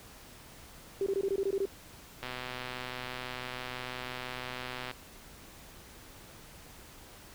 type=tone bursts; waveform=sine; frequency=392 Hz; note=G4; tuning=in tune; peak=-27 dBFS; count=9; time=1.01-1.655 s; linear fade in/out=2 ms; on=53 ms; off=21 ms
type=click train; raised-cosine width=0.3 ms; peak=-22 dBFS; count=339; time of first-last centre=2.23-4.913 s; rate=126 Hz
effects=pink hiss -52 dBFS RMS until 7.34 s